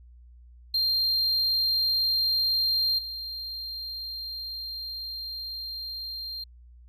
triangle tone with level steps, 4186 Hz, C8, in tune, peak -21 / -32 dBFS, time 0.74-6.44 s, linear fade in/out 5 ms, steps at 2.98 s, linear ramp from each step 10 ms, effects added 60 Hz sine -48 dBFS peak until 6.88 s

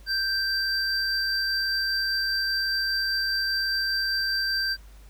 triangle tone pair together, 1568 / 4699 Hz, G6 / D8, 0 / 0 cents, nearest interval octave + perfect fifth, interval 1900 cents, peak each -25 dBFS, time 0.06-4.77 s, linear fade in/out 50 ms, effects added 50 Hz sine -45 dBFS peak until 5.09 s + pink hiss -57 dBFS RMS until 5.09 s

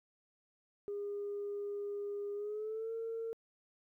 sine tone with pitch glide, 407.2 to 454.4 Hz, G#4 to A#4, -34 to -44 cents, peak -36 dBFS, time 0.88-3.33 s, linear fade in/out 0 ms, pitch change +190 cents, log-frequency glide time 2.34-2.92 s, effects tanh soft clip ceiling -33 dBFS + 13-bit

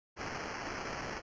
white noise with sample-and-hold, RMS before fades -40 dBFS, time 0.16-1.22 s, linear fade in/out 50 ms, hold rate 3675 Hz, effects resampled to 16000 Hz

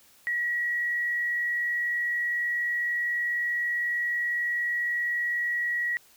sine tone with frequency modulation, 1918 Hz, A#6, 49 cents sharp, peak -25 dBFS, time 0.27-5.97 s, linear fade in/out 0 ms, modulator 70.6 Hz, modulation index 0.27, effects white hiss -58 dBFS RMS until 6.16 s

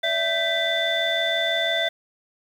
sine tone cluster, 580 / 666 / 1555 / 1988 / 3532 Hz, D5 / E5 / G6 / B6 / A7, -22 / +18 / -14 / +11 / +6 cents, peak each -32 / -24 / -29 / -26 / -24 dBFS, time 0.03-1.89 s, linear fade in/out 10 ms, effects tanh soft clip ceiling -13 dBFS + 8-bit

